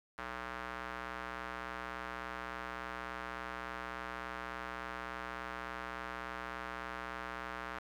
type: tone with band-pass filter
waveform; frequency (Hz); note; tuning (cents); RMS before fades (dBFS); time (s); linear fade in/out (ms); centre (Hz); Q
square; 61.74; B1; 0; -43; 0.18-7.79; 5; 1400; 1.7
effects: 11-bit